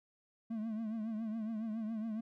triangle tone with vibrato, 220.6 Hz, A3, 5 cents sharp, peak -34 dBFS, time 0.5-2.21 s, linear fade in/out 10 ms, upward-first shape triangle, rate 7.2 Hz, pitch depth 89 cents each way, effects none

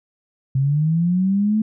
sine linear sweep, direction up, 130.81 to 220 Hz, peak -15 dBFS, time 0.55-1.62 s, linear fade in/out 5 ms, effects none

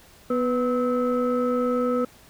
sine tone cluster, 247 / 494.9 / 1296 Hz, B3 / B4 / E6, 0 / +4 / -30 cents, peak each -23 / -22 / -28 dBFS, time 0.3-2.05 s, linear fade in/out 5 ms, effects tanh soft clip ceiling -15 dBFS + pink hiss -52 dBFS RMS until 2.29 s

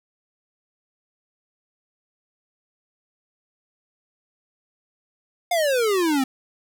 square exponential sweep, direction down, 723 to 255.6 Hz, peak -19 dBFS, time 5.51-6.24 s, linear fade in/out 5 ms, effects none

